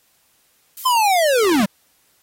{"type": "noise", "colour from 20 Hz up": "violet", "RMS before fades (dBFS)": -31, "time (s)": [0.77, 0.93], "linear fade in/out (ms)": 2}
{"type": "linear sweep", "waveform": "square", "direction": "down", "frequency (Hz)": [1046.5, 182.9], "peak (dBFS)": -14, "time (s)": [0.85, 1.66], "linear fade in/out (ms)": 10}
{"effects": ["white hiss -60 dBFS RMS until 2.22 s", "AAC 48 kbps"]}